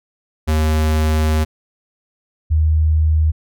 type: tone pair in turn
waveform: square / sine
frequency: 77.78 / 78.16 Hz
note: D#2 / D#2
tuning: 0 / +8 cents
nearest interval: unison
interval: 8 cents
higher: second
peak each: -14 / -11 dBFS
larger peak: second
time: 0.47-1.45 / 2.5-3.32 s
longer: first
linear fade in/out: 20 ms
effects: none